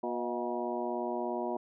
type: harmonic tone with a mistuned harmonic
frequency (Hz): 120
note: B2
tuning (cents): -49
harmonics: 2 / 3 / 4 / 5 / 6 / 7 / 8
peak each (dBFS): -39 / -36 / -43 / -38 / -39 / -45 / -40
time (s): 0.03-1.57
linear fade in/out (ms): 5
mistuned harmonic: 5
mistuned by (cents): +65
effects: none